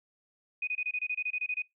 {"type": "tone bursts", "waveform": "sine", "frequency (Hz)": 2489, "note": "D#7", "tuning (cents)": 0, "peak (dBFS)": -29, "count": 13, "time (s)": [0.62, 1.621], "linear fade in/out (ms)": 5, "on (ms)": 53, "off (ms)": 26, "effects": ["noise-tail reverb RT60 0.2 s tail -24 dB re dry"]}